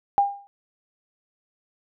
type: tone with exponential decay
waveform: sine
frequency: 803 Hz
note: G5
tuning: 41 cents sharp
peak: -12 dBFS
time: 0.18-0.47 s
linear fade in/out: 0 ms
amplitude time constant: 62 ms
effects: none